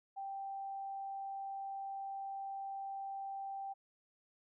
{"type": "tone", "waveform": "sine", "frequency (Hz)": 784, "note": "G5", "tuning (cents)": 0, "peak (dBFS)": -40, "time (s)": [0.16, 3.74], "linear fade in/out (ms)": 20, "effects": []}